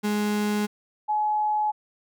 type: tone pair in turn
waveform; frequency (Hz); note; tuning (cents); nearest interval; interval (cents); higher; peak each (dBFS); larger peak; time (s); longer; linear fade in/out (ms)
35% pulse / sine; 208.7 / 848.2; G#3 / G#5; +9 / +36; 2 octaves; 2427; second; -21; neither; 0.03-0.67 / 1.08-1.72; neither; 20
effects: none